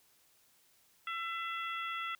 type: harmonic tone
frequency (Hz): 671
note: E5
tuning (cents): +31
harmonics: 2 / 3 / 4 / 5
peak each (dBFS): -38 / -42 / -44 / -46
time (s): 1.07-2.15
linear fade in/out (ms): 2
effects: white hiss -68 dBFS RMS until 2.19 s